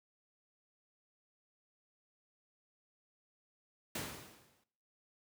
pink noise with exponential decay, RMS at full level -37 dBFS, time 3.95-4.64 s, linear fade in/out 5 ms, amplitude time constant 150 ms, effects noise-tail reverb RT60 0.7 s tail -19 dB re dry + high-pass 100 Hz 12 dB/octave

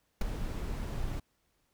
brown noise with ADSR envelope, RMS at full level -22 dBFS, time 0.21-1.2 s, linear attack 4 ms, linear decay 11 ms, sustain -13 dB, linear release 7 ms, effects pink hiss -75 dBFS RMS until 1.73 s

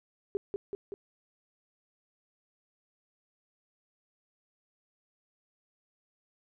sine tone with echo, 399.9 Hz, G4, 35 cents sharp, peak -27 dBFS, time 0.35-0.37 s, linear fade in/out 0 ms, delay 190 ms, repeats 3, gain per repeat -3 dB, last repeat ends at 0.94 s, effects none

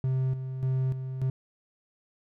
triangle tone with tremolo, 130.81 Hz, C3, in tune, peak -22 dBFS, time 0.04-1.3 s, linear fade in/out 2 ms, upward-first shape square, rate 1.7 Hz, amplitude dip 60%, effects none

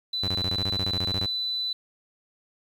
sine tone, 3992 Hz, B7, 18 cents sharp, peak -26 dBFS, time 0.13-1.73 s, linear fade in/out 5 ms
sawtooth tone bursts, 95.1 Hz, F#2, 48 cents sharp, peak -24 dBFS, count 15, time 0.23-1.26 s, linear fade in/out 5 ms, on 50 ms, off 20 ms
effects 9-bit

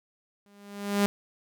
sawtooth tone with exponential growth, 202.3 Hz, G#3, 45 cents flat, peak -15 dBFS, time 0.46-1.06 s, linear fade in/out 0 ms, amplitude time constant 130 ms, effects none

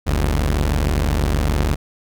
sawtooth tone pair together, 46.25 / 73.42 Hz, F#1 / D2, 0 / 0 cents, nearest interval minor sixth, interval 800 cents, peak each -15 dBFS, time 0.06-1.76 s, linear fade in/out 20 ms, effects none

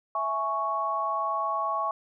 sine chord, C# minor, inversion first, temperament equal with one note detuned, 659.3 / 837.4 / 1108.7 Hz, E5 / G#5 / C#6, 0 / +14 / 0 cents, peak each -33 / -33 / -27 dBFS, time 0.15-1.91 s, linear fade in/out 2 ms, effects none

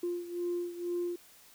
sine beating tone pair, 349.2 / 351.3 Hz, F4 / F4, 0 / +10 cents, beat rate 2.1 Hz, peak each -33 / -37 dBFS, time 0.03-1.16 s, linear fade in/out 5 ms, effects tanh soft clip ceiling -26 dBFS + white hiss -58 dBFS RMS until 1.54 s

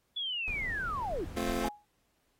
sine linear sweep, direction down, 3454 to 277.2 Hz, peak -32 dBFS, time 0.16-1.25 s, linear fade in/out 10 ms
brown noise, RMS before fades -41 dBFS, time 0.48-1.68 s, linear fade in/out 0 ms
25% pulse chord, F major, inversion first, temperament just, 218.3 / 261.9 / 349.2 Hz, A3 / C4 / F4, -13 / +2 / 0 cents, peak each -32 dBFS, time 1.36-1.69 s, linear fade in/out 10 ms
sine tone with exponential decay, 830.6 Hz, G#5, in tune, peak -30 dBFS, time 1.64-1.85 s, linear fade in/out 5 ms, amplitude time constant 45 ms
effects pink hiss -75 dBFS RMS until 2.39 s + AAC 48 kbps

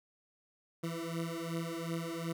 20% pulse beating tone pair, 164.81 / 167.51 Hz, E3 / E3, 0 / +28 cents, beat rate 2.7 Hz, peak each -34 / -34 dBFS, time 0.83-2.33 s, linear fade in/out 10 ms, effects none

